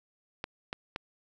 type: clicks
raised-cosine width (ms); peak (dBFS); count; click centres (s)
0.3; -18; 3; 0.441 / 0.729 / 0.961
effects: none